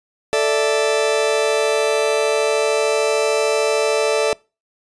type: chord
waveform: 40% pulse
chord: A suspended fourth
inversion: none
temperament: just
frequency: 440 / 586.7 / 660 Hz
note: A4 / D5 / E5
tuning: 0 / -2 / +2 cents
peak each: -17 / -19 / -22 dBFS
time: 0.33-4.33 s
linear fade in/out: 0 ms
effects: noise-tail reverb RT60 0.3 s tail -25 dB re dry + resampled to 22050 Hz